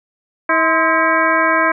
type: harmonic tone with a mistuned harmonic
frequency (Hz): 322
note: E4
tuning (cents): -41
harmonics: 1 / 2 / 3 / 4 / 5 / 6 / 7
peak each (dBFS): -22 / -19 / -17 / -20 / -17 / -23 / -22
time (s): 0.49-1.72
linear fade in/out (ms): 5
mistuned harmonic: 3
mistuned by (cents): +120
effects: none